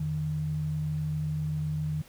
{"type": "tone pair together", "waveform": "sine", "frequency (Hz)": [85.59, 153.3], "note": ["F2", "D#3"], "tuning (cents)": [-34, -25], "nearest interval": "minor seventh", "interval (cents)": 1009, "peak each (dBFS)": [-37, -28], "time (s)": [0, 2.02], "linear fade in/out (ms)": 5, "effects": ["pink hiss -55 dBFS RMS until 2.08 s"]}